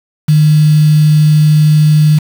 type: tone with quantisation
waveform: sine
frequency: 152.2 Hz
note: D#3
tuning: 38 cents flat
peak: -4 dBFS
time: 0.28-2.19 s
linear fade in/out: 10 ms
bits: 4
effects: none